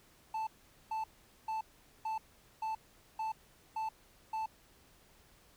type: tone bursts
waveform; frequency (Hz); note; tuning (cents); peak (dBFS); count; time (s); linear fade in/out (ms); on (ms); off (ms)
triangle; 880; A5; 0; -32; 8; 0.34-4.46; 5; 130; 440
effects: pink hiss -64 dBFS RMS until 5.56 s